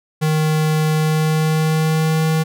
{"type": "tone with pitch glide", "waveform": "square", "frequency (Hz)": [155.56, 158.65], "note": ["D#3", "D#3"], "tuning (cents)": [0, 34], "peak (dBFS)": -15, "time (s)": [0.21, 2.44], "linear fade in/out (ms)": 20, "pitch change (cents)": 34, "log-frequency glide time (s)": [0.93, 2.25], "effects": []}